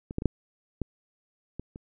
clicks, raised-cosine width 3 ms, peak -23 / -15 / -20 / -8 / -16 / -22 / -28 dBFS, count 7, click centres 0.109 / 0.184 / 0.221 / 0.257 / 0.817 / 1.596 / 1.759 s, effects none

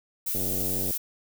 violet noise, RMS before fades -29 dBFS, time 0.26-0.98 s, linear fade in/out 10 ms
click train, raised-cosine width 2 ms, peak -22 dBFS, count 53, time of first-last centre 0.35-0.908 s, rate 93.2 Hz
effects none

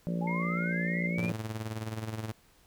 harmonic tone, 57.8 Hz, A#1, 14 cents flat, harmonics 3 / 4 / 5 / 6 / 7 / 8 / 9 / 10, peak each -30 / -39 / -45 / -46 / -48 / -48 / -47 / -42 dBFS, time 0.07-1.32 s, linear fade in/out 0 ms
sine linear sweep, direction up, 800 to 2453 Hz, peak -36 dBFS, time 0.21-1.3 s, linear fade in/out 10 ms
sine tone with vibrato, 2111 Hz, C7, 15 cents sharp, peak -35 dBFS, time 0.27-1.07 s, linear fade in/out 5 ms, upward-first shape square, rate 3.3 Hz, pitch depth 21 cents each way
sawtooth tone with tremolo, 110 Hz, A2, in tune, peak -28 dBFS, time 1.18-2.32 s, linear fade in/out 0 ms, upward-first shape sine, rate 19 Hz, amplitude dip 65%
effects pink hiss -63 dBFS RMS until 2.66 s

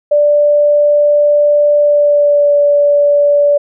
sine tone with pitch glide, 587.3 to 578.9 Hz, D5 to D5, 0 to -25 cents, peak -6 dBFS, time 0.11-3.58 s, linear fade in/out 10 ms, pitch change -25 cents, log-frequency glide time 1.77-2.54 s, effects none

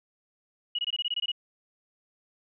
sine tone bursts, 2906 Hz, F#7, 32 cents flat, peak -26 dBFS, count 10, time 0.75-1.318 s, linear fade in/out 5 ms, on 37 ms, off 22 ms, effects none

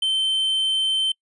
triangle tone, 3096 Hz, G7, 22 cents flat, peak -17 dBFS, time 0.02-1.12 s, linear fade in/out 5 ms, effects noise-tail reverb RT60 0.1 s tail -26 dB re dry + resampled to 24000 Hz

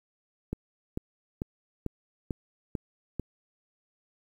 click train, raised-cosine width 3 ms, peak -18 dBFS, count 7, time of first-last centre 0.53-3.197 s, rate 2.25 Hz, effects 9-bit

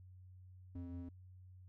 triangle ring-modulated tone, 174.61 Hz, F3, in tune, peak -39 dBFS, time 0.75-1.09 s, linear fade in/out 5 ms, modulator 88.4 Hz, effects noise-tail reverb RT60 0.1 s tail -25 dB re dry + added 92 Hz sine -55 dBFS peak until 1.68 s

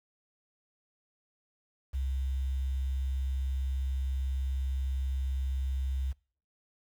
sine tone with quantisation, 66.2 Hz, C2, 21 cents sharp, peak -29 dBFS, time 1.93-6.13 s, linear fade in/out 20 ms, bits 9, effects noise-tail reverb RT60 0.5 s tail -25 dB re dry

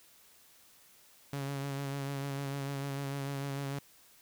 sawtooth tone with vibrato, 139.1 Hz, C#3, 6 cents sharp, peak -31 dBFS, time 1.33-3.79 s, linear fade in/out 2 ms, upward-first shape sine, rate 6.7 Hz, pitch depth 27 cents each way, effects white hiss -61 dBFS RMS until 4.21 s

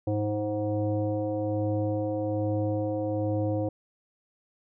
sine tone with frequency modulation, 315.6 Hz, D#4, 25 cents sharp, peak -25 dBFS, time 0.07-3.69 s, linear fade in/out 5 ms, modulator 210 Hz, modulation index 1.4, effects none

